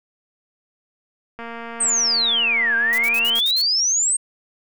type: click train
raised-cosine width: 0.5 ms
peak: -19 dBFS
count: 465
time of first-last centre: 1.39-3.39 s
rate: 232 Hz
type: exponential two-way sweep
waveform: sine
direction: down then up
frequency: 8580 to 1568 to 8580 Hz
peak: -16 dBFS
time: 1.8-4.17 s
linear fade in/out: 10 ms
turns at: 2.76 s
type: noise bursts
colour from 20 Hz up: blue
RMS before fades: -31 dBFS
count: 7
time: 2.93-3.616 s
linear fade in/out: 0 ms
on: 50 ms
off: 56 ms
effects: none